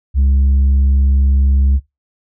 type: tone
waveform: sine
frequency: 68 Hz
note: C#2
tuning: 33 cents flat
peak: -6 dBFS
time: 0.14-1.8 s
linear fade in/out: 50 ms
effects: noise-tail reverb RT60 0.2 s tail -20 dB re dry + tanh soft clip ceiling -8 dBFS